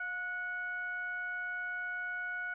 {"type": "tone with frequency modulation", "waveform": "sine", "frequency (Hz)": 1466, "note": "F#6", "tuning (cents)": -16, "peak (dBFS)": -35, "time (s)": [0, 2.54], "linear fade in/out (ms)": 5, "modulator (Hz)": 753, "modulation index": 0.46, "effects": []}